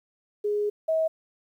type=tone pair in turn; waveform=sine; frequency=415.3 / 641.1 Hz; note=G#4 / E5; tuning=0 / -48 cents; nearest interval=minor sixth; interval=752 cents; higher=second; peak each=-23 / -21 dBFS; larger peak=second; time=0.44-0.7 / 0.88-1.08 s; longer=first; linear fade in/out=10 ms; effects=10-bit